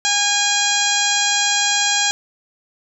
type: harmonic tone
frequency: 817 Hz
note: G#5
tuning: 29 cents flat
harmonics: 1 / 2 / 3 / 4 / 5 / 6 / 7 / 8 / 9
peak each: -24 / -23 / -25 / -22 / -24 / -28 / -25 / -25 / -23 dBFS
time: 0.05-2.11 s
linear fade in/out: 0 ms
effects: none